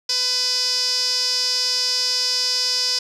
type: tone with band-pass filter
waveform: sawtooth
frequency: 501 Hz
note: B4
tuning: 25 cents sharp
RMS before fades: -21 dBFS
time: 0.09-2.99 s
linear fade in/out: 5 ms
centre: 5100 Hz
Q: 8.7
effects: none